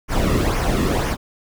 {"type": "noise with flanger", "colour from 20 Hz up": "brown", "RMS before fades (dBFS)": -19, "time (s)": [0.08, 1.17], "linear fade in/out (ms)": 50, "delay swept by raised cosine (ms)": [0.24, 1.34], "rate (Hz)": 2, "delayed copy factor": -0.6, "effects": []}